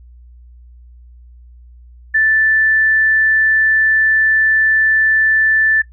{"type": "tone", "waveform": "sine", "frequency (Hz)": 1760, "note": "A6", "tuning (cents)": 0, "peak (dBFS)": -10, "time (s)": [2.14, 5.82], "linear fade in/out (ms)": 10, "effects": ["noise-tail reverb RT60 0.1 s tail -17 dB re dry", "added 60 Hz sine -38 dBFS peak until 5.92 s"]}